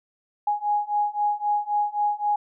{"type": "beating tone pair", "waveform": "sine", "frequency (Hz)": [828, 831.8], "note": ["G#5", "G#5"], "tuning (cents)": [-5, 2], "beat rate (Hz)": 3.8, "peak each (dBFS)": [-25, -24], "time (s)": [0.47, 2.36], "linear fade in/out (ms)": 5, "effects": []}